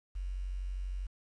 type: tone with quantisation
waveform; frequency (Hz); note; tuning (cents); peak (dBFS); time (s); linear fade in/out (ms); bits
sine; 46.25; F#1; 0; -34; 0.15-1.07; 10; 10
effects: resampled to 22050 Hz